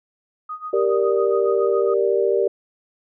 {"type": "tone with tremolo", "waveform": "sine", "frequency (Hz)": 1244.5, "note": "D#6", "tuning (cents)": 0, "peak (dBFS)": -26, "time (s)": [0.49, 1.94], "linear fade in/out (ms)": 5, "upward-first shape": "sine", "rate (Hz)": 7.2, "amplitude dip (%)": 85}
{"type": "chord", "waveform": "sine", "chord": "G minor", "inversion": "none", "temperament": "equal", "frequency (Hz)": [392, 466.2, 587.3], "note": ["G4", "Bb4", "D5"], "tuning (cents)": [0, 0, 0], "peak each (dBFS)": [-19, -20, -23], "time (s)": [0.73, 2.48], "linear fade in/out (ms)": 5}
{"effects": []}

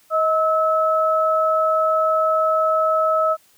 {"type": "tone pair together", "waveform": "sine", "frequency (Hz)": [632.6, 1297], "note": ["D#5", "E6"], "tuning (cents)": [29, -28], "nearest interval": "octave", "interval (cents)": 1243, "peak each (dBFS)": -18, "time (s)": [0.1, 3.37], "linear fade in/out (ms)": 50, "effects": ["white hiss -56 dBFS RMS until 3.57 s"]}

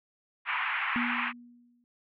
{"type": "band-pass noise", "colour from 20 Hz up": "white", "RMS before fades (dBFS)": -31, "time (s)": [0.45, 1.33], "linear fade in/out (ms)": 50, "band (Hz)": [870, 2600], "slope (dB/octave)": 48}
{"type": "tone with exponential decay", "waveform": "sine", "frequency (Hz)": 240.9, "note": "B3", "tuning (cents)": -43, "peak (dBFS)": -27, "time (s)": [0.96, 1.84], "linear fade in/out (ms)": 0, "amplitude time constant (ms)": 190}
{"effects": []}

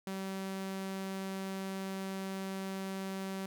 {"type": "tone", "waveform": "sawtooth", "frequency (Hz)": 192.2, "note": "G3", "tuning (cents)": -34, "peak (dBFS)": -33, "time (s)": [0.07, 3.46], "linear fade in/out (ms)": 2, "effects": []}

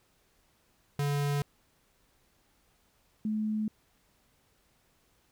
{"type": "tone pair in turn", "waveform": ["square", "sine"], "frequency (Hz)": [143.5, 215.1], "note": ["D3", "A3"], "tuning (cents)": [-40, -39], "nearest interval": "perfect fifth", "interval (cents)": 701, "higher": "second", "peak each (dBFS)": -28, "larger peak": "neither", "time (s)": [[0.99, 1.42], [3.25, 3.68]], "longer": "neither", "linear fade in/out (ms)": 2, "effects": ["pink hiss -69 dBFS RMS until 5.31 s"]}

